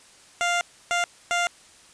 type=tone bursts at uneven times; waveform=15% pulse; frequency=698.5 Hz; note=F5; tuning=in tune; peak=-15 dBFS; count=3; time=0.41-0.61 / 0.91-1.04 / 1.31-1.47 s; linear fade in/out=0 ms; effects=white hiss -52 dBFS RMS until 1.93 s + resampled to 22050 Hz